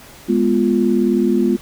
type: chord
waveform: sine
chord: F diminished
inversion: first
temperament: equal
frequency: 207.7 / 246.9 / 349.2 Hz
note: Ab3 / Cb4 / F4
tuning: 0 / 0 / 0 cents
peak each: -17 dBFS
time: 0.28-1.57 s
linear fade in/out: 20 ms
effects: pink hiss -41 dBFS RMS until 1.61 s